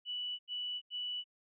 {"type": "tone bursts", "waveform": "sine", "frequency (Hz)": 2959, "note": "F#7", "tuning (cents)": -1, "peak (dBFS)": -36, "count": 3, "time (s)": [0.05, 1.242], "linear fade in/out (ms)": 50, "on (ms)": 340, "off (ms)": 86, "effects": []}